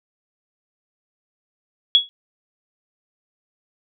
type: tone with exponential decay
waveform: sine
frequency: 3355 Hz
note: G#7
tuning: 17 cents sharp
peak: -6 dBFS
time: 1.95-2.09 s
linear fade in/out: 0 ms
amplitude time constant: 29 ms
effects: none